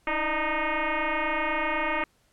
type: tone with frequency modulation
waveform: sine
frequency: 630 Hz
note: D#5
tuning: 21 cents sharp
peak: -24 dBFS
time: 0.07-2.04 s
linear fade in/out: 2 ms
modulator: 308 Hz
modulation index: 6
effects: pink hiss -66 dBFS RMS until 2.32 s + low-pass 12000 Hz 12 dB/octave